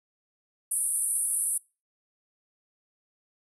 white band-pass noise, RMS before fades -28 dBFS, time 0.71-1.58 s, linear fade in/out 5 ms, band 8900 to 11000 Hz, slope 96 dB/octave, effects noise-tail reverb RT60 0.3 s tail -24 dB re dry

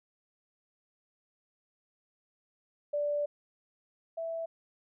sine tone pair in turn, 585 / 659.3 Hz, D5 / E5, -7 / 0 cents, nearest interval major second, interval 207 cents, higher second, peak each -28 / -33 dBFS, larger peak first, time 2.93-3.26 / 4.17-4.46 s, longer first, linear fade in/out 10 ms, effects none

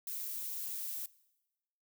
violet noise, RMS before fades -40 dBFS, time 0.07-1.06 s, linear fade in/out 2 ms, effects noise-tail reverb RT60 1.0 s tail -21 dB re dry

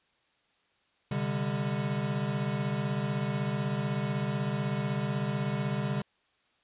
square chord, C suspended second, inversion none, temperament equal with one note detuned, 130.81 / 146.83 / 200.1 Hz, C3 / D3 / G3, 0 / 0 / +36 cents, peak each -34 dBFS, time 1.11-6.02 s, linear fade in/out 5 ms, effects white hiss -70 dBFS RMS until 6.63 s + resampled to 8000 Hz

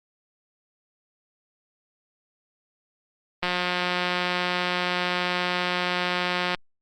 click train, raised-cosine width 0.3 ms, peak -9 dBFS, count 559, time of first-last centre 3.43-6.547 s, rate 179 Hz, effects Opus 32 kbps

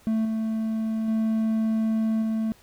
triangle tone with level steps, 221.2 Hz, A3, 9 cents sharp, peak -19 / -22 / -19 / -21 dBFS, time 0.07-2.52 s, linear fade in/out 0 ms, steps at 0.25 / 1.08 / 2.22 s, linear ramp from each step 2 ms, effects pink hiss -56 dBFS RMS until 2.62 s

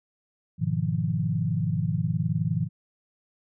sine chord, F half-diminished seventh, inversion first, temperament equal, 103.83 / 123.47 / 155.56 / 174.61 Hz, Ab2 / Cb3 / Eb3 / F3, 0 / 0 / 0 / 0 cents, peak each -30 / -30 / -27 / -29 dBFS, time 0.58-2.69 s, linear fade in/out 50 ms, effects none

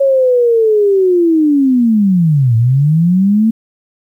sine linear two-way sweep, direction down then up, 554.4 to 110.9 to 227.5 Hz, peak -7 dBFS, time 0-3.51 s, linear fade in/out 10 ms, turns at 2.56 s, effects 8-bit

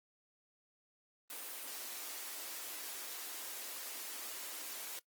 white high-pass noise, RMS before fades -45 dBFS, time 1.3-4.99 s, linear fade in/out 2 ms, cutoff 260 Hz, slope 48 dB/octave, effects noise-tail reverb RT60 0.1 s tail -18 dB re dry + Opus 24 kbps

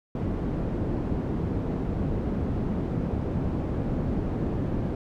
white low-pass noise, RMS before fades -28 dBFS, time 0.15-4.95 s, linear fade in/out 2 ms, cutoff 260 Hz, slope 12 dB/octave, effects none

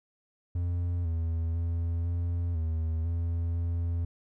triangle tone with pitch steps, 87.2 / 82.4 / 84.3 / 86.1 / 80.7 / 84.4 / 85.1 Hz, F2 / E2 / E2 / F2 / E2 / E2 / F2, -2 / 0 / +39 / -24 / -36 / +41 / -44 cents, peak -25 dBFS, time 0.55-4.05 s, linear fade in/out 5 ms, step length 500 ms, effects none

